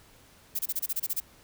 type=noise bursts; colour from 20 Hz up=violet; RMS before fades=-29 dBFS; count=10; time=0.55-1.203 s; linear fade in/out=10 ms; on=41 ms; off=27 ms; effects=pink hiss -57 dBFS RMS until 1.43 s